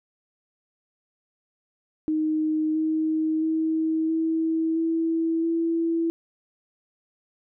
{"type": "tone with pitch steps", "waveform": "sine", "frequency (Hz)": [311.1, 315.1, 319.1, 323.2, 327.3, 331.5], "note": ["D#4", "D#4", "D#4", "E4", "E4", "E4"], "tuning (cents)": [0, 22, 44, -34, -12, 10], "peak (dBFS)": -21, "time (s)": [2.08, 6.1], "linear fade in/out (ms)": 0, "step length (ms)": 670, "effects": []}